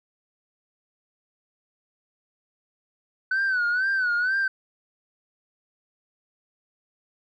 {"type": "tone with vibrato", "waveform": "sine", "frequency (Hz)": 1501, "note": "F#6", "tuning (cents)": 24, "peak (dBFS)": -19, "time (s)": [3.31, 4.48], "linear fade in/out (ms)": 5, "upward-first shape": "sine", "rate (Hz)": 2.1, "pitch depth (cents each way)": 100, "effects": ["tanh soft clip ceiling -19 dBFS"]}